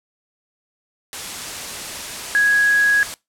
sine tone in noise, 1661.2 Hz, G#6, in tune, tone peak -12 dBFS, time 2.35-3.03 s, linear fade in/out 0 ms, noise white, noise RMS -29 dBFS, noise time 1.13-3.14 s, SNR +14 dB, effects noise-tail reverb RT60 0.2 s tail -21 dB re dry + low-pass 10000 Hz 12 dB/octave

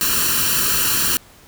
white noise with comb filter, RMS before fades -18 dBFS, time 0.01-1.17 s, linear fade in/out 0 ms, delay 0.7 ms, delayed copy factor +0.8, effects pink hiss -47 dBFS RMS until 1.47 s

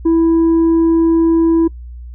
sine tone with tanh clipping, 329.6 Hz, E4, in tune, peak -9 dBFS, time 0.05-1.68 s, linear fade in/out 10 ms, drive 2 dB, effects noise-tail reverb RT60 0.1 s tail -24 dB re dry + added 60 Hz sine -28 dBFS peak until 2.14 s

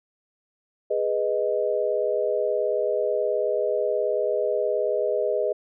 sine chord, G# minor, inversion none, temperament equal, 415.3 / 493.9 / 622.3 Hz, G#4 / B4 / D#5, 0 / 0 / 0 cents, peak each -26 / -26 / -25 dBFS, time 0.9-5.53 s, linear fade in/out 10 ms, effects none

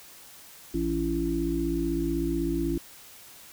harmonic tone with a mistuned harmonic, 56 Hz, A1, 31 cents sharp, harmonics 1 / 3 / 5 / 6, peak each -32 / -34 / -30 / -28 dBFS, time 0.74-2.78 s, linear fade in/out 5 ms, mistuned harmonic 1, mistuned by +18 cents, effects white hiss -49 dBFS RMS until 3.52 s

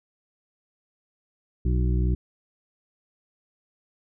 harmonic tone, 61.74 Hz, B1, in tune, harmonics 1 / 2 / 3 / 5 / 6, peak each -21 / -27 / -31 / -35 / -37 dBFS, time 1.65-2.15 s, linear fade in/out 5 ms, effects none

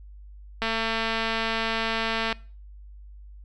click train, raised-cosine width 0.3 ms, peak -11 dBFS, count 385, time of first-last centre 0.62-2.327 s, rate 225 Hz, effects noise-tail reverb RT60 0.4 s tail -22 dB re dry + added 50 Hz sine -42 dBFS peak until 3.44 s

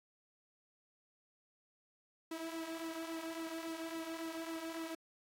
sawtooth tone with flanger, 326.7 Hz, E4, 15 cents flat, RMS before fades -43 dBFS, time 2.31-4.95 s, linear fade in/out 5 ms, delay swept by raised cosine 1.7 to 4.1 ms, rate 3.6 Hz, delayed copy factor -0.6, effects AAC 64 kbps

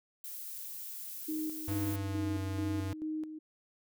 violet noise, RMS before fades -43 dBFS, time 0.24-1.96 s, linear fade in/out 2 ms
sine tone with tremolo, 311.1 Hz, D#4, in tune, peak -33 dBFS, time 1.28-3.39 s, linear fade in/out 10 ms, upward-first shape square, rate 2.3 Hz, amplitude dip 60%
square tone with pitch glide, 98 to 95.27 Hz, G2 to G2, 0 to -49 cents, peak -35 dBFS, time 1.68-2.93 s, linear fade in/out 0 ms, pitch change -49 cents, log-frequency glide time 1.96-2.26 s
effects none

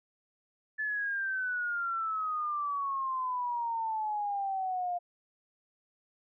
sine exponential sweep, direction down, 1741 to 700 Hz, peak -30 dBFS, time 0.78-4.99 s, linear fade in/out 20 ms, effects none

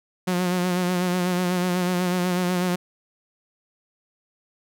sawtooth tone with vibrato, 180 Hz, F#3, 47 cents flat, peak -17 dBFS, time 0.27-2.76 s, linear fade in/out 10 ms, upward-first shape sine, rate 8.1 Hz, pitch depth 38 cents each way, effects none

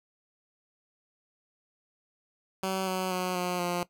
10% pulse tone with pitch steps, 189.9 / 186.31 / 182.8 / 179.35 / 175.96 Hz, F#3 / F#3 / F#3 / F3 / F3, +45 / +12 / -21 / +46 / +13 cents, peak -20 dBFS, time 2.63-3.83 s, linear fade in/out 2 ms, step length 240 ms, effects noise-tail reverb RT60 0.1 s tail -17 dB re dry

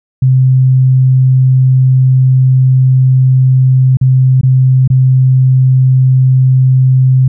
sine tone with dropouts, 130 Hz, C3, 11 cents flat, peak -4 dBFS, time 0.22-7.28 s, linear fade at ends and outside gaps 5 ms, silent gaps 3.971-4.012 / 4.412-4.432 / 4.877-4.901 s, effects none

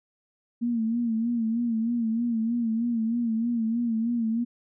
sine tone with vibrato, 230.5 Hz, A#3, 19 cents flat, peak -23 dBFS, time 0.61-4.45 s, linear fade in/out 20 ms, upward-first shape sine, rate 3.2 Hz, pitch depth 71 cents each way, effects none

